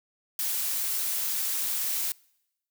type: noise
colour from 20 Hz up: blue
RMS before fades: -29 dBFS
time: 0.39-2.12 s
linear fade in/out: 2 ms
effects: noise-tail reverb RT60 0.9 s tail -26 dB re dry